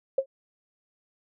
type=tone with exponential decay; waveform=sine; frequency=537 Hz; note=C5; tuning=45 cents sharp; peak=-16 dBFS; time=0.18-0.26 s; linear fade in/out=5 ms; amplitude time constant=16 ms; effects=none